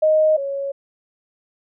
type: tone pair in turn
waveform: sine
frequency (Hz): 622.3 / 554.4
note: D#5 / C#5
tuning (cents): 0 / 0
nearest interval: major second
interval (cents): 200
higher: first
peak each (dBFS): -12 / -22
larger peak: first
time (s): 0.02-0.37 / 0.37-0.72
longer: neither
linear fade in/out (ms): 10
effects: none